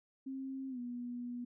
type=tone with pitch glide; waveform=sine; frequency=266.8 to 243.2 Hz; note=C4 to B3; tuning=+34 to -26 cents; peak=-39 dBFS; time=0.26-1.45 s; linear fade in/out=10 ms; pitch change=-160 cents; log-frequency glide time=0.69-0.79 s; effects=none